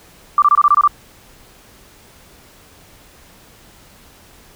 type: tone bursts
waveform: sine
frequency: 1174.7 Hz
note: D6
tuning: in tune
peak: -7 dBFS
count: 8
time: 0.38-0.876 s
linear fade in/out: 2 ms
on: 41 ms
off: 24 ms
effects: pink hiss -46 dBFS RMS until 4.55 s